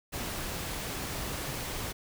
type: noise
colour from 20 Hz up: pink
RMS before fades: -36 dBFS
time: 0.12-1.93 s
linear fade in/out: 20 ms
effects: none

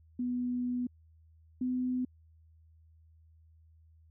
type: tone pair in turn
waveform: sine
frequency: 246.9 / 252.5 Hz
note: B3 / B3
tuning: 0 / +39 cents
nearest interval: unison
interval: 39 cents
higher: second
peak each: -30 / -29 dBFS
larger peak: second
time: 0.19-0.87 / 1.61-2.05 s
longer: first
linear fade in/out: 5 ms
effects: added 80 Hz sine -58 dBFS peak until 4.1 s

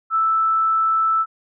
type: tone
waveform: sine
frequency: 1318.5 Hz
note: E6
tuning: in tune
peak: -15 dBFS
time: 0.1-1.26 s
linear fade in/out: 50 ms
effects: none

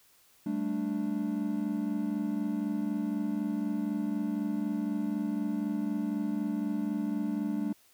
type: chord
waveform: triangle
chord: G suspended second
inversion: none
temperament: equal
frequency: 196 / 220 / 293.7 Hz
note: G3 / A3 / D4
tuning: 0 / 0 / 0 cents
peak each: -33 / -31 / -31 dBFS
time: 0.46-7.73 s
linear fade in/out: 5 ms
effects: white hiss -63 dBFS RMS until 7.93 s

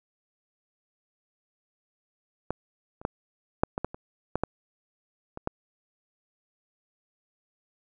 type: clicks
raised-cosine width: 1 ms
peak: -14 / -30 / -12 / -6 / -15 / -14 / -25 / -12 / -11 / -23 / -13 dBFS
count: 11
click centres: 2.506 / 3.015 / 3.051 / 3.635 / 3.779 / 3.846 / 3.945 / 4.356 / 4.436 / 5.374 / 5.474 s
effects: none

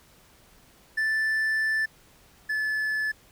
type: tone pair in turn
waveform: triangle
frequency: 1760 / 1730.8 Hz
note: A6 / A6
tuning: 0 / -29 cents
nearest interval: unison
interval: 29 cents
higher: first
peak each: -21 / -23 dBFS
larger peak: first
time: 0.97-1.86 / 2.49-3.12 s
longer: first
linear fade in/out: 10 ms
effects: pink hiss -57 dBFS RMS until 3.31 s

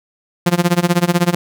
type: tone with tremolo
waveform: sawtooth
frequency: 174.61 Hz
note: F3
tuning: in tune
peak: -5 dBFS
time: 0.46-1.35 s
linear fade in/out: 5 ms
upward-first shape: sine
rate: 16 Hz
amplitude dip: 95%
effects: none

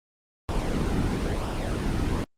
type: noise with flanger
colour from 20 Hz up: brown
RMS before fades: -26 dBFS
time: 0.49-2.24 s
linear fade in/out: 0 ms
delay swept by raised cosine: 0.46 to 1.86 ms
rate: 1 Hz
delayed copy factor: -0.5
effects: low-pass 10000 Hz 12 dB/octave + Opus 24 kbps

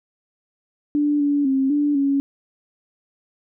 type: tone with pitch steps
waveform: sine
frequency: 293.4 / 287.5 / 267.8 / 291.8 / 277.9 Hz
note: D4 / D4 / C4 / D4 / C#4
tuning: -2 / -37 / +40 / -11 / +4 cents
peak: -16 dBFS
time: 0.95-2.2 s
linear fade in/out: 0 ms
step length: 250 ms
effects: none

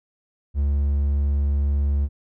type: tone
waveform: triangle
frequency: 71 Hz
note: C#2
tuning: 42 cents sharp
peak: -16 dBFS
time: 0.54-2.09 s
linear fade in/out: 50 ms
effects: none

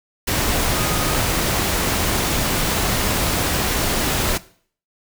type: tone in noise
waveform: sine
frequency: 1244.5 Hz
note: D#6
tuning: in tune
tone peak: -30 dBFS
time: 0.73-1.16 s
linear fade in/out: 10 ms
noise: pink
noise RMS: -20 dBFS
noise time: 0.27-4.38 s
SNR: -13 dB
effects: noise-tail reverb RT60 0.5 s tail -18 dB re dry

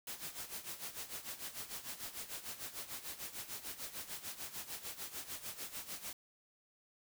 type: noise with tremolo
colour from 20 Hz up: white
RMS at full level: -43 dBFS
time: 0.07-6.13 s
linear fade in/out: 2 ms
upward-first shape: sine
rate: 6.7 Hz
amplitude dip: 75%
effects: none

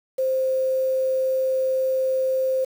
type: tone with quantisation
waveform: sine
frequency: 523.3 Hz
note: C5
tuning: in tune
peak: -19 dBFS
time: 0.18-2.65 s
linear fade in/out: 10 ms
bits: 7
effects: none

